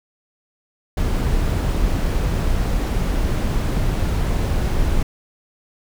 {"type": "noise", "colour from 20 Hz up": "brown", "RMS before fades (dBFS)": -19, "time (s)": [0.97, 5.03], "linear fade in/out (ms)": 5, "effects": []}